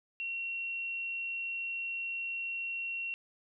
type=tone; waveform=sine; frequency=2733 Hz; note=F7; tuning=38 cents flat; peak=-34 dBFS; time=0.2-3.14 s; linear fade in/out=0 ms; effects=none